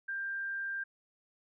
sine tone, 1588 Hz, G6, 22 cents sharp, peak -34 dBFS, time 0.08-0.84 s, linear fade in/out 10 ms, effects none

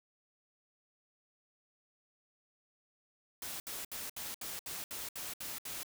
white noise bursts, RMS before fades -42 dBFS, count 10, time 3.42-5.832 s, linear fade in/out 2 ms, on 180 ms, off 68 ms, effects none

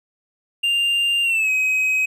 triangle tone with pitch glide, 2794 to 2533 Hz, F7 to D#7, 0 to +30 cents, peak -15 dBFS, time 0.63-2.06 s, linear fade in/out 10 ms, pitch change -170 cents, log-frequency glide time 1.23-1.5 s, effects none

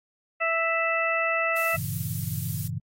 harmonic tone, 660 Hz, E5, 2 cents sharp, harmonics 1 / 2 / 3 / 4, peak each -28 / -28 / -28 / -28 dBFS, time 0.4-1.77 s, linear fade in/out 20 ms
violet noise, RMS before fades -35 dBFS, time 1.56-2.68 s, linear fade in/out 5 ms
sine chord, G diminished seventh, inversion none, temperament equal, 98 / 116.54 / 138.59 / 164.81 Hz, G2 / Bb2 / Db3 / Fb3, 0 / 0 / 0 / 0 cents, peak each -34 dBFS, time 1.74-2.8 s, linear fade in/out 20 ms
effects AAC 48 kbps

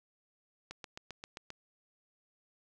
click train, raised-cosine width 0.2 ms, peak -26 dBFS, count 7, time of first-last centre 0.71-1.504 s, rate 7.56 Hz, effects none

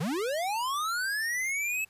square linear sweep, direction up, 130.81 to 2629 Hz, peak -29 dBFS, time 0-1.85 s, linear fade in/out 10 ms, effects pink hiss -63 dBFS RMS until 1.89 s + resampled to 32000 Hz

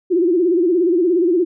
sine tone with vibrato, 349.2 Hz, F4, in tune, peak -12 dBFS, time 0.1-1.45 s, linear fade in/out 20 ms, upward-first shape sine, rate 17 Hz, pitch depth 120 cents each way, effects none

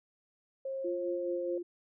sine tone with pitch glide, 536 to 529.2 Hz, C5 to C5, +42 to +20 cents, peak -34 dBFS, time 0.65-1.58 s, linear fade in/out 5 ms, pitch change -22 cents, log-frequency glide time 1.04-1.41 s
sine tone with tremolo, 349.2 Hz, F4, in tune, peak -32 dBFS, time 0.84-1.63 s, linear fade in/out 10 ms, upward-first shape sine, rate 4.7 Hz, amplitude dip 45%
effects none

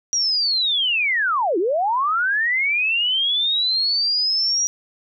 sine linear two-way sweep, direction down then up, 5780 to 319.5 to 5780 Hz, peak -17 dBFS, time 0.13-4.67 s, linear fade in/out 0 ms, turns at 1.58 s, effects none

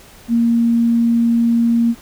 sine tone, 233.1 Hz, A#3, in tune, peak -11 dBFS, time 0.28-1.95 s, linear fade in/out 50 ms, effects pink hiss -43 dBFS RMS until 2.01 s

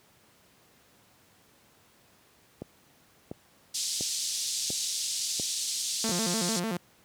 click train, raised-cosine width 2 ms, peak -22 dBFS, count 6, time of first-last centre 2.62-6.092 s, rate 1.44 Hz
pink band-pass noise, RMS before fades -32 dBFS, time 3.74-6.6 s, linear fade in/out 10 ms, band 4100 to 8800 Hz, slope 24 dB/octave
sawtooth tone with vibrato, 198.3 Hz, G3, 20 cents sharp, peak -25 dBFS, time 6.04-6.77 s, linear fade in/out 2 ms, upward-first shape square, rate 6.7 Hz, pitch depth 210 cents each way
effects pink hiss -61 dBFS RMS until 7.04 s + high-pass 100 Hz 12 dB/octave

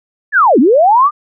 sine linear two-way sweep, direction down then up, 1784 to 220 to 1231 Hz, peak -5 dBFS, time 0.32-1.11 s, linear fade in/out 50 ms, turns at 0.59 s, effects none

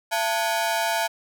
sawtooth ring-modulated tone, 784 Hz, G5, in tune, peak -15 dBFS, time 0.11-1.08 s, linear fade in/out 20 ms, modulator 108 Hz, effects none

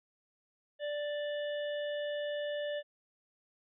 harmonic tone, 587.3 Hz, D5, in tune, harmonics 1 / 3 / 5 / 6, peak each -34 / -44 / -48 / -50 dBFS, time 0.79-2.83 s, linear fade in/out 50 ms, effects none

